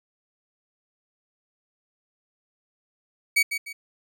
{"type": "tone with echo", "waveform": "40% pulse", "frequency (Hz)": 2262, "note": "C#7", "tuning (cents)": 34, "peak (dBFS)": -16, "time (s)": [3.36, 3.43], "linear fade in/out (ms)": 10, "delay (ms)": 150, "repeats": 2, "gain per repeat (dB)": -9, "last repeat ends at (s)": 3.73, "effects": []}